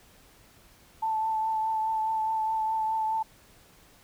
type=tone with vibrato; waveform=sine; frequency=880 Hz; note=A5; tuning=in tune; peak=-25 dBFS; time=1.02-3.23 s; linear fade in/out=10 ms; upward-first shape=triangle; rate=4.8 Hz; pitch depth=22 cents each way; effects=pink hiss -57 dBFS RMS until 4.03 s